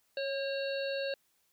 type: harmonic tone with a mistuned harmonic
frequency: 550 Hz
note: C#5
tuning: 14 cents flat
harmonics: 1 / 3 / 5 / 7 / 8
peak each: -33 / -42 / -43 / -45 / -44 dBFS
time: 0.17-1.14 s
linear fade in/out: 2 ms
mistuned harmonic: 3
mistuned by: -38 cents
effects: white hiss -73 dBFS RMS until 1.52 s